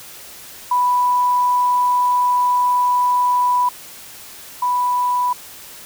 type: tone pair in turn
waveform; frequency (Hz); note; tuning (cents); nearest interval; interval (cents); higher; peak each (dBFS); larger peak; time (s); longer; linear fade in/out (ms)
sine; 987.8 / 987.8; B5 / B5; 0 / 0; unison; 0; neither; -13 / -15; first; 0.71-3.69 / 4.62-5.33; first; 5
effects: white hiss -38 dBFS RMS until 5.85 s